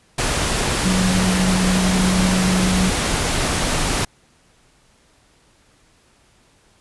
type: tone in noise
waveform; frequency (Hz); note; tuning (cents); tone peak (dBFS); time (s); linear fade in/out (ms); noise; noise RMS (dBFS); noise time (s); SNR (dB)
sine; 185; F#3; 0; -16; 0.85-2.9; 5; pink; -20; 0.18-4.05; +1
effects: pink hiss -56 dBFS RMS until 6.8 s + resampled to 24000 Hz

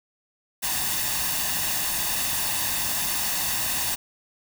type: noise with comb filter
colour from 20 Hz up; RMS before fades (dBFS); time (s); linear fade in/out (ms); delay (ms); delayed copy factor
white; -26; 0.62-3.96; 20; 1.1; +0.6
effects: none

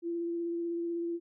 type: tone with vibrato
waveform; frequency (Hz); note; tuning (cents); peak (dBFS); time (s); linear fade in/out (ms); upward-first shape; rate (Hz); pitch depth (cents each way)
sine; 340; F4; -46; -31; 0.02-1.2; 50; sine; 16; 13
effects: none

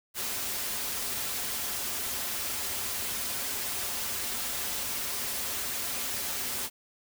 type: noise with comb filter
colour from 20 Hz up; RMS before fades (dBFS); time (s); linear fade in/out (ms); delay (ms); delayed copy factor
white; -33; 0.14-6.7; 50; 6.3; -0.5
effects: none

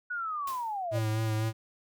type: linear sweep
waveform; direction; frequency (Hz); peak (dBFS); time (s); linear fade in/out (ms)
sine; down; 1480 to 573; -31; 0.1-0.99; 10
type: noise with exponential decay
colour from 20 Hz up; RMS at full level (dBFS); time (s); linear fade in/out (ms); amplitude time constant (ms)
white; -41; 0.47-0.86; 5; 83
type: tone with vibrato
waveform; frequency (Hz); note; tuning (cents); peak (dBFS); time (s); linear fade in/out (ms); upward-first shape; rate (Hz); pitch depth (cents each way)
square; 110; A2; 0; -28; 0.91-1.53; 50; sine; 4; 26
effects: none

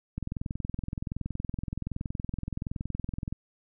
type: click train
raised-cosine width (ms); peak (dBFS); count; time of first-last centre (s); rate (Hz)
5; -20; 68; 0.18-3.326; 21.3
effects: none

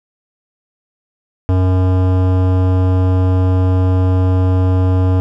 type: tone with hard clipping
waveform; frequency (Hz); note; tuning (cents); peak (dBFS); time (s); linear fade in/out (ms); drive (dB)
sine; 92.5; F#2; 0; -12; 1.49-5.2; 0; 17
effects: none

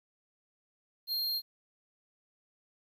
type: tone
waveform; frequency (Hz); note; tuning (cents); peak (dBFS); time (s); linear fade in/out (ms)
square; 4213; C8; +11; -31; 1.07-1.42; 50
effects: 11-bit

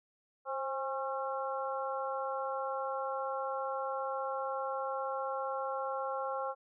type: harmonic tone with a mistuned harmonic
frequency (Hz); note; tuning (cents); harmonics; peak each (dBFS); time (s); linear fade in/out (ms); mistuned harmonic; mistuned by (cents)
271.5; C#4; -36; 2 / 3 / 4 / 5; -37 / -39 / -40 / -41; 0.45-6.55; 50; 2; -40
effects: none

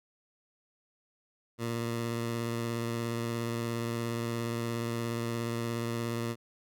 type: tone with vibrato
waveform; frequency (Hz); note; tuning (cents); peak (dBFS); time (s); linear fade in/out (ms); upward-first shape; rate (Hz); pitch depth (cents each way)
15% pulse; 116.7; A#2; +2; -25; 1.58-6.36; 50; sine; 17; 18
effects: none

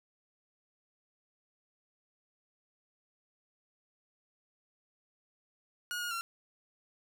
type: tone with pitch steps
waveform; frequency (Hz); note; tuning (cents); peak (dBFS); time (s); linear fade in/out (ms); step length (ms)
sawtooth; 1443 / 1433 / 1367; F#6 / F6 / F6; -44 / +44 / -37; -31; 5.91-6.21; 0; 100
effects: none

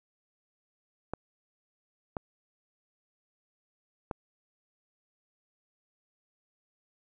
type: clicks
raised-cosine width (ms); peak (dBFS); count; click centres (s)
1; -19; 3; 1.136 / 2.168 / 4.112
effects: none

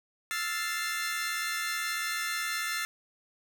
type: chord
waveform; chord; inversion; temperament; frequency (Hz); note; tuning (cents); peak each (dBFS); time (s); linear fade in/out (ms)
sawtooth; F major seventh; third; equal; 1318.5 / 1396.9 / 1760 / 2093; E6 / F6 / A6 / C7; 0 / 0 / 0 / 0; -34 / -35 / -31 / -32; 0.31-2.85; 0
effects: none

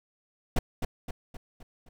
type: noise with echo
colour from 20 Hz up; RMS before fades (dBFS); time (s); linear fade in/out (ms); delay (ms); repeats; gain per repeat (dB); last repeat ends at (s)
brown; -22; 0.56-0.59; 5; 260; 5; -6; 1.89
effects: none

